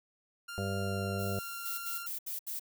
sawtooth tone with pitch glide, 1396.9 to 1384 Hz, F6 to F6, 0 to -16 cents, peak -37 dBFS, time 0.48-2.07 s, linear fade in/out 10 ms, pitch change -16 cents, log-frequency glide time 0.72-1.15 s
harmonic tone, 98 Hz, G2, in tune, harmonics 1 / 2 / 4 / 5 / 6 / 7, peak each -35 / -38 / -41 / -42 / -43 / -43 dBFS, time 0.58-1.39 s, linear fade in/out 0 ms
white high-pass noise, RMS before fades -46 dBFS, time 1.18-2.04 s, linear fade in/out 20 ms, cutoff 8900 Hz, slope 12 dB/octave
violet noise bursts, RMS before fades -38 dBFS, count 5, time 1.65-2.596 s, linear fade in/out 10 ms, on 130 ms, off 74 ms
effects none

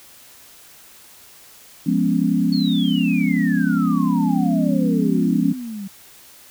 sine chord, C# dominant seventh, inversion first, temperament equal, 174.61 / 207.7 / 246.9 / 277.2 Hz, E#3 / G#3 / B3 / C#4, 0 / 0 / 0 / 0 cents, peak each -21 dBFS, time 1.86-5.53 s, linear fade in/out 10 ms
sine exponential sweep, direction down, 4435 to 190 Hz, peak -27 dBFS, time 2.52-5.88 s, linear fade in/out 10 ms
effects white hiss -46 dBFS RMS until 6.5 s

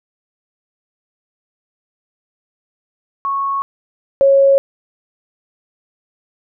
sine tone pair in turn, 1103 / 549.4 Hz, C#6 / C#5, -9 / -16 cents, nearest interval octave, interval 1207 cents, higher first, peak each -16 / -7 dBFS, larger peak second, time 3.25-3.62 / 4.21-4.58 s, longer neither, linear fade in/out 0 ms, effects none

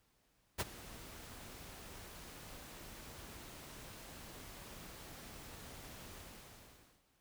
pink noise with ADSR envelope, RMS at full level -34 dBFS, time 0.58-7.03 s, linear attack 23 ms, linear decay 32 ms, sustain -18 dB, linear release 890 ms, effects pink hiss -75 dBFS RMS until 7.2 s

